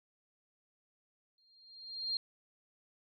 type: tone with exponential growth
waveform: sine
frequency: 4205 Hz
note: C8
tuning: 8 cents sharp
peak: -30 dBFS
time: 1.38-2.17 s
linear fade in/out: 2 ms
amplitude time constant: 170 ms
effects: none